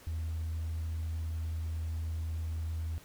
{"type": "tone", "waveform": "sine", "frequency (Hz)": 80.9, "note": "E2", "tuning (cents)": -32, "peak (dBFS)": -31, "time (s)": [0.07, 2.98], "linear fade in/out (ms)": 0, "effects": ["tanh soft clip ceiling -30 dBFS", "pink hiss -56 dBFS RMS until 3.04 s"]}